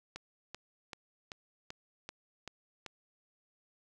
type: click train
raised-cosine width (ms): 0.2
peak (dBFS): -25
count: 8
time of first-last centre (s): 0.16-2.863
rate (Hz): 2.59
effects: none